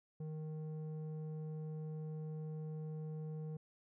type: tone with low-pass filter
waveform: square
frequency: 155.56 Hz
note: D#3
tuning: in tune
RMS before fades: -44 dBFS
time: 0.2-3.57 s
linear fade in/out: 5 ms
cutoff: 420 Hz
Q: 1.1
effects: none